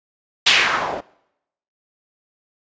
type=noise with low-pass filter sweep; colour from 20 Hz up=blue; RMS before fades=-18 dBFS; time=0.46-1.01 s; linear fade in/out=10 ms; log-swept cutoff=3600 to 520 Hz; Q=2; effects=noise-tail reverb RT60 0.8 s tail -23 dB re dry + resampled to 16000 Hz